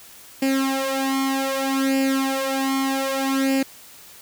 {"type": "tone with flanger", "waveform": "sawtooth", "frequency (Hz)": 269, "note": "C4", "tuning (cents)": 48, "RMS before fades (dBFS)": -22, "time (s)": [0.42, 3.63], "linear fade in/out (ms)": 5, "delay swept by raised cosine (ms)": [0.4, 2.8], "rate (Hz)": 0.64, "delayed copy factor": 0.8, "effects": ["white hiss -45 dBFS RMS until 4.21 s"]}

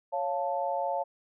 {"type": "chord", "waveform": "sine", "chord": "Db augmented", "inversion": "none", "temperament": "equal", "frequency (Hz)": [554.4, 698.5, 880], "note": ["Db5", "F5", "A5"], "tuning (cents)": [0, 0, 0], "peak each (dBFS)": -32, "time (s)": [0.12, 1.04], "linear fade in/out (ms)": 20, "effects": []}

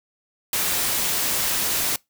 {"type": "noise", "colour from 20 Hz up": "white", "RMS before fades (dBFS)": -23, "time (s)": [0.53, 1.96], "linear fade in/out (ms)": 2, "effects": ["noise-tail reverb RT60 0.2 s tail -25 dB re dry"]}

